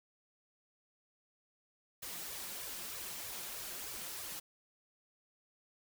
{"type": "noise with flanger", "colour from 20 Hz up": "white", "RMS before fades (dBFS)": -44, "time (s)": [2.02, 4.4], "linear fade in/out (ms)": 10, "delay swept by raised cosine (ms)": [1.7, 5.9], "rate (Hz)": 3.2, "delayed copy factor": 0.8, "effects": []}